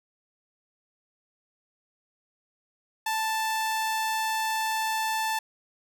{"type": "tone", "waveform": "sawtooth", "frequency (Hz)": 881, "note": "A5", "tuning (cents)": 2, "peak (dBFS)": -22, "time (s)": [3.06, 5.39], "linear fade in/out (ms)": 5, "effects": []}